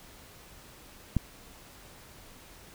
click, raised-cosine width 5 ms, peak -12 dBFS, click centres 1.167 s, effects pink hiss -52 dBFS RMS until 2.74 s

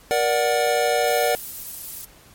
square chord, Bb augmented, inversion none, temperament equal with one note detuned, 473.8 / 587.3 / 740 Hz, Bb4 / D5 / F#5, +28 / 0 / 0 cents, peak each -23 dBFS, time 0.11-1.35 s, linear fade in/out 0 ms
violet noise, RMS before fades -32 dBFS, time 1.07-2.05 s, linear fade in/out 5 ms
effects pink hiss -50 dBFS RMS until 2.34 s + MP3 64 kbps

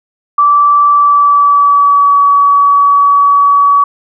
sine tone with pitch glide, 1162 to 1136.1 Hz, D6 to C#6, -19 to +42 cents, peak -4 dBFS, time 0.38-3.84 s, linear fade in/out 5 ms, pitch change -39 cents, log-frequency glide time 0.9-2.21 s, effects none

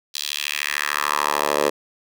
10% pulse tone with high-pass filter sweep, 73.42 Hz, D2, in tune, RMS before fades -23 dBFS, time 0.14-1.7 s, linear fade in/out 10 ms, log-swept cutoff 4200 to 500 Hz, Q 2.2, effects none

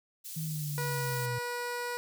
white high-pass noise, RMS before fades -42 dBFS, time 0.24-1.27 s, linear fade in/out 20 ms, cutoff 4800 Hz, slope 12 dB/octave
sine linear sweep, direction down, 160.8 to 121.1 Hz, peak -33 dBFS, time 0.36-1.39 s, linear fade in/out 10 ms
15% pulse tone, 485 Hz, B4, 31 cents flat, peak -27 dBFS, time 0.78-1.97 s, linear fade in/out 0 ms
effects none

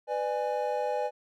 triangle chord, G# diminished, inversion first, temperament just, 498.4 / 598 / 830.6 Hz, B4 / D5 / G#5, +16 / +31 / 0 cents, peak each -30 dBFS, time 0.07-1.11 s, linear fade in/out 50 ms, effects none

